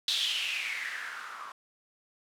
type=noise with low-pass filter sweep; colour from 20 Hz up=violet; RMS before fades=-34 dBFS; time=0.08-1.52 s; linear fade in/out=2 ms; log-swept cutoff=3800 to 1100 Hz; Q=5.9; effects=none